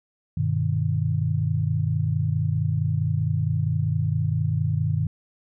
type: chord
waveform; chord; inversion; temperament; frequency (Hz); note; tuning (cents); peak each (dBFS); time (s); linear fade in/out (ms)
sine; G augmented; none; just; 98 / 122.5 / 153.12; G2 / B2 / D#3; 0 / -14 / -27; -25 / -26 / -24; 0.37-5.07; 5
effects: none